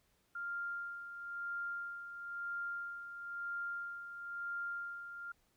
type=tone with tremolo; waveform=sine; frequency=1396.9 Hz; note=F6; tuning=in tune; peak=-37 dBFS; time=0.35-5.32 s; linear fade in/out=5 ms; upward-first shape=sine; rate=1 Hz; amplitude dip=60%; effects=pink hiss -75 dBFS RMS until 5.56 s